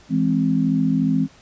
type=chord; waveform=sine; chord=E augmented; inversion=none; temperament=equal; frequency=164.81 / 207.7 / 261.6 Hz; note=E3 / G#3 / B#3; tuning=0 / 0 / 0 cents; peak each=-21 / -22 / -19 dBFS; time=0.09-1.28 s; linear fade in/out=50 ms; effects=pink hiss -50 dBFS RMS until 1.41 s + resampled to 16000 Hz